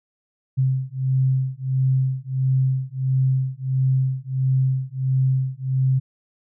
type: beating tone pair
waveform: sine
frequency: 130.81 / 132.31 Hz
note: C3 / C3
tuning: 0 / +20 cents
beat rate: 1.5 Hz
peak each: -21 dBFS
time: 0.57-6 s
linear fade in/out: 20 ms
effects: none